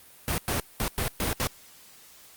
pink noise bursts at uneven times, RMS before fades -27 dBFS, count 6, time 0.28-0.38 / 0.48-0.6 / 0.8-0.88 / 0.98-1.08 / 1.2-1.33 / 1.4-1.47 s, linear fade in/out 0 ms, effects white hiss -52 dBFS RMS until 2.36 s + Opus 32 kbps

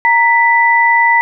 sine tone pair together, 930 / 1980.9 Hz, A#5 / B6, -4 / +5 cents, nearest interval octave + minor second, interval 1309 cents, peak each -10 dBFS, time 0.05-1.21 s, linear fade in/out 0 ms, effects none

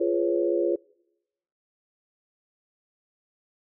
sine chord, C# dominant seventh, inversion first, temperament just, 346.5 / 415.8 / 498.9 / 554.4 Hz, E#4 / G#4 / B4 / C#5, -14 / +2 / +17 / 0 cents, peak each -24 / -28 / -29 / -28 dBFS, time 0-0.76 s, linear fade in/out 10 ms, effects noise-tail reverb RT60 0.9 s tail -26 dB re dry

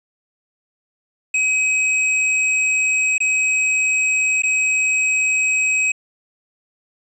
square tone with dropouts, 2537 Hz, D#7, 33 cents sharp, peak -16 dBFS, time 1.34-5.92 s, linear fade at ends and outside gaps 5 ms, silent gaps 3.181-3.203 / 4.422-4.434 s, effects resampled to 24000 Hz

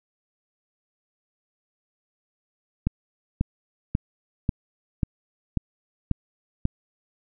click train, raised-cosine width 5 ms, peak -9 dBFS, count 8, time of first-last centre 2.87-6.654 s, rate 1.85 Hz, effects none

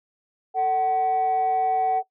sine tone pair together, 445.9 / 752 Hz, A4 / F#5, +23 / +28 cents, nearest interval major sixth, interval 905 cents, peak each -27 / -18 dBFS, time 0.54-2.03 s, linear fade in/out 50 ms, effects noise-tail reverb RT60 0.1 s tail -18 dB re dry + tanh soft clip ceiling -16 dBFS

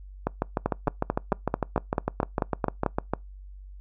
two click trains, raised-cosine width 1 ms, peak -9 / -10 dBFS, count 11 / 20, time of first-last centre 0.66-2.863 / 0.27-3.136 s, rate 4.54 / 6.63 Hz, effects noise-tail reverb RT60 0.2 s tail -25 dB re dry + added 48 Hz sine -41 dBFS peak until 3.8 s

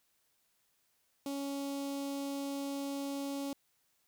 sawtooth tone with notch filter, 278.8 Hz, C#4, 10 cents sharp, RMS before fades -38 dBFS, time 1.26-3.53 s, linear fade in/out 2 ms, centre 1700 Hz, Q 0.72, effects white hiss -75 dBFS RMS until 4.07 s

